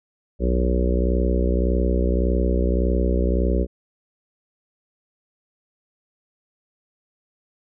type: harmonic tone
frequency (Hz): 61.74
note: B1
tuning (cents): 0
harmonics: 1 / 3 / 4 / 5 / 6 / 7 / 8 / 9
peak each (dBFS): -19 / -26 / -30 / -30 / -28 / -29 / -32 / -30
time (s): 0.39-3.67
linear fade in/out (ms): 50
effects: none